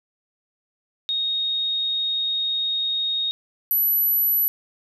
sine tone pair in turn, 3729 / 11839 Hz, A#7 / F#9, 0 / 0 cents, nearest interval octave + minor sixth, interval 2000 cents, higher second, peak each -21 / -17 dBFS, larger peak second, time 1.09-3.31 / 3.71-4.48 s, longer first, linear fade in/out 0 ms, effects none

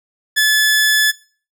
sawtooth tone, 1725 Hz, A6, 35 cents flat, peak -7 dBFS, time 0.36-1.12 s, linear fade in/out 20 ms, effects noise-tail reverb RT60 0.4 s tail -19 dB re dry

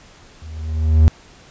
triangle tone with level ramp, 78.6 Hz, D#2, 18 cents sharp, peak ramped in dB -31 to -3 dBFS, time 0.42-1.08 s, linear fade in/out 0 ms, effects pink hiss -46 dBFS RMS until 1.5 s + resampled to 16000 Hz

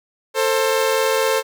sawtooth tone pair together, 445.7 / 530 Hz, A4 / C5, +22 / +22 cents, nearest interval minor third, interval 300 cents, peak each -15 dBFS, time 0.34-1.43 s, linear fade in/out 50 ms, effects none

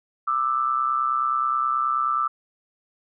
sine tone pair together, 1189.1 / 1318.5 Hz, D6 / E6, +21 / 0 cents, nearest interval major second, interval 179 cents, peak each -23 dBFS, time 0.27-2.28 s, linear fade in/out 10 ms, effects none

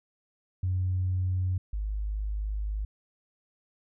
sine tone pair in turn, 92.1 / 51.69 Hz, F#2 / G#1, -7 / -7 cents, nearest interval minor seventh, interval 1000 cents, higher first, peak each -24 / -28 dBFS, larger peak first, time 0.63-1.58 / 1.73-2.85 s, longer second, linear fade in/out 5 ms, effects tanh soft clip ceiling -20 dBFS

